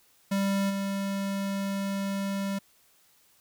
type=tone with level steps; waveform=square; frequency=196.9 Hz; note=G3; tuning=8 cents sharp; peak=-25 / -29 dBFS; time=0.31-2.59 s; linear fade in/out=10 ms; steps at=0.69 s; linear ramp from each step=20 ms; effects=white hiss -63 dBFS RMS until 3.4 s